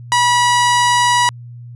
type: tone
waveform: sawtooth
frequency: 971 Hz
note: B5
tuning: 30 cents flat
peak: -7 dBFS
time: 0.12-1.29 s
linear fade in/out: 0 ms
effects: added 120 Hz sine -31 dBFS peak until 1.75 s + resampled to 24000 Hz